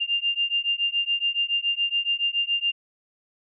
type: beating tone pair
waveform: sine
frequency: 2794 / 2801.1 Hz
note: F7 / F7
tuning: 0 / +5 cents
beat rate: 7.1 Hz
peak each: -25 dBFS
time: 0-2.72 s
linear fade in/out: 20 ms
effects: none